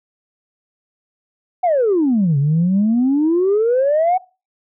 sine exponential two-way sweep, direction down then up, 754 to 136.7 to 754 Hz, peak -11 dBFS, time 1.63-4.18 s, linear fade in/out 10 ms, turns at 2.38 s, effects noise-tail reverb RT60 0.3 s tail -21 dB re dry + tanh soft clip ceiling -9 dBFS

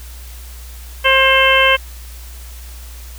harmonic tone with a mistuned harmonic, 532 Hz, C5, 29 cents sharp, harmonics 1 / 2 / 3 / 4 / 5 / 6, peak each -16 / -16 / -16 / -16 / -16 / -16 dBFS, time 1.04-1.77 s, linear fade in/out 20 ms, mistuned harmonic 6, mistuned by -51 cents, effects added 60 Hz sine -31 dBFS peak until 3.18 s + white hiss -40 dBFS RMS until 3.18 s

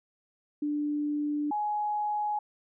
sine tone pair in turn, 295.1 / 838.1 Hz, D4 / G#5, +8 / +16 cents, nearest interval octave + tritone, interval 1808 cents, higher second, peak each -27 dBFS, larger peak neither, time 0.62-1.51 / 1.51-2.39 s, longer first, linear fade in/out 5 ms, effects none

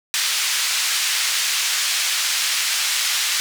white band-pass noise, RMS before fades -21 dBFS, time 0.14-3.4 s, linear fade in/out 0 ms, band 1700 to 6300 Hz, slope 12 dB/octave, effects none

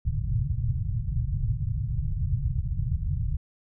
white low-pass noise, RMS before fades -27 dBFS, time 0.05-3.37 s, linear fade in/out 5 ms, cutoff 140 Hz, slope 48 dB/octave, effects none

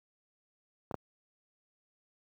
clicks, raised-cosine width 1 ms, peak -23 / -18 dBFS, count 2, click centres 0.912 / 0.943 s, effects high-pass 80 Hz 12 dB/octave + 10-bit

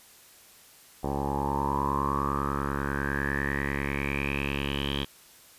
10% pulse tone with low-pass filter sweep, 70 Hz, C#2, 18 cents sharp, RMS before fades -29 dBFS, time 1.03-5.05 s, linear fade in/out 10 ms, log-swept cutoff 740 to 3300 Hz, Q 8.9, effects white hiss -54 dBFS RMS until 5.58 s + resampled to 32000 Hz

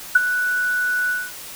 sine tone with ADSR envelope, 1480 Hz, F#6, in tune, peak -6 dBFS, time 0.15-1.32 s, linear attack 7 ms, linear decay 25 ms, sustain -12 dB, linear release 220 ms, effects white hiss -36 dBFS RMS until 1.55 s

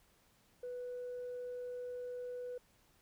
sine tone, 493.9 Hz, B4, in tune, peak -39 dBFS, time 0.63-2.58 s, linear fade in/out 5 ms, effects tanh soft clip ceiling -38 dBFS + pink hiss -70 dBFS RMS until 3.01 s

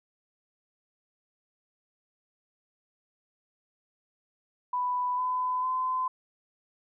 sine tone with pitch steps, 992 / 1007.6 / 1023.4 Hz, B5 / B5 / C6, +7 / +34 / -39 cents, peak -26 dBFS, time 4.73-6.08 s, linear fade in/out 5 ms, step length 450 ms, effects none

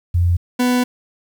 sine / 40% pulse tone pair in turn, 87.31 / 248.2 Hz, F2 / B3, 0 / +9 cents, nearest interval octave + tritone, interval 1809 cents, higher second, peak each -12 / -13 dBFS, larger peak first, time 0.14-0.37 / 0.59-0.84 s, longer second, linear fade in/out 10 ms, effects 8-bit

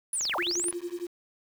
sine linear two-way sweep, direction down then up, 10260 to 527 to 10260 Hz, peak -27 dBFS, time 0.13-0.71 s, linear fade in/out 2 ms, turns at 0.36 s
click train, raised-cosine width 0.3 ms, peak -24 dBFS, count 13, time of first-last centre 0.21-0.727 s, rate 23.2 Hz
sine tone with tremolo, 349.2 Hz, F4, in tune, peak -29 dBFS, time 0.38-1.07 s, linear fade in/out 5 ms, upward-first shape sine, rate 11 Hz, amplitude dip 90%
effects 8-bit

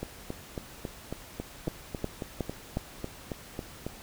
two click trains, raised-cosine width 2 ms, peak -20 / -16 dBFS, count 15 / 4, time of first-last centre 0.03-3.866 / 1.68-2.771 s, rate 3.65 / 2.75 Hz, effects pink hiss -48 dBFS RMS until 4.02 s

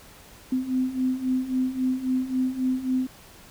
sine beating tone pair, 255 / 258.7 Hz, C4 / C4, -44 / -19 cents, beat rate 3.7 Hz, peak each -28 / -24 dBFS, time 0.52-3.07 s, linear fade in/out 5 ms, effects pink hiss -49 dBFS RMS until 3.5 s

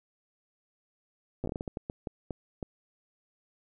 slowing click train, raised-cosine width 2 ms, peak -21 dBFS, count 14, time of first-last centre 1.44-2.628 s, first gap 8 ms, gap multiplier 1.36, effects none

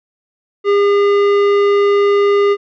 sine tone with tanh clipping, 404.8 Hz, G#4, 44 cents flat, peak -11 dBFS, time 0.64-2.57 s, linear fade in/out 50 ms, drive 14 dB, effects none

